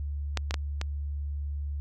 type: clicks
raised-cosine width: 0.2 ms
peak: -11 / -13 / -12 / -15 dBFS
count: 4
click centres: 0.373 / 0.509 / 0.542 / 0.814 s
effects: added 72 Hz sine -30 dBFS peak until 1.8 s